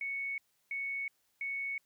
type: tone bursts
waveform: sine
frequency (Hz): 2217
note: C#7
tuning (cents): 0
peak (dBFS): -34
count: 3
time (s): 0.01-1.78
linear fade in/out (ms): 2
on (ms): 370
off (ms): 330
effects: white hiss -75 dBFS RMS until 1.85 s